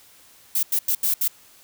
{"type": "noise bursts at uneven times", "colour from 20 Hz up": "violet", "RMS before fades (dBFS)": -21, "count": 5, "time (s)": [[0.55, 0.63], [0.72, 0.79], [0.88, 0.95], [1.03, 1.14], [1.21, 1.28]], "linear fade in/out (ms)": 5, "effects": ["white hiss -52 dBFS RMS until 1.63 s"]}